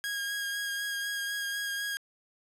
sawtooth tone with vibrato, 1635 Hz, G#6, 28 cents flat, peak -28 dBFS, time 0.04-1.97 s, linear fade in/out 0 ms, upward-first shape sine, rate 4 Hz, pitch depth 16 cents each way, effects resampled to 32000 Hz + 9-bit

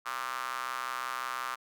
square tone with high-pass filter, 62.8 Hz, B1, 30 cents sharp, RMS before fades -36 dBFS, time 0.05-1.56 s, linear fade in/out 20 ms, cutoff 1200 Hz, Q 4.4, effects none

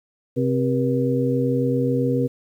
harmonic tone with a mistuned harmonic, 130.81 Hz, C3, in tune, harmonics 1 / 2 / 3 / 4, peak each -23 / -22 / -28 / -23 dBFS, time 0.36-2.28 s, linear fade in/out 20 ms, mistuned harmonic 4, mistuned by -150 cents, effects 9-bit

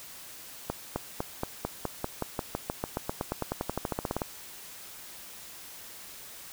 accelerating click train, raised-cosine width 1 ms, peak -15 dBFS, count 28, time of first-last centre 0.7-4.218 s, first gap 260 ms, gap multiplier 0.94, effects white hiss -46 dBFS RMS until 6.52 s

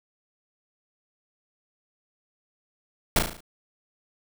pink noise with echo, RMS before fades -19 dBFS, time 3.16-3.19 s, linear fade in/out 2 ms, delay 36 ms, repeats 6, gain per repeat -5 dB, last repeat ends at 3.406 s, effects none

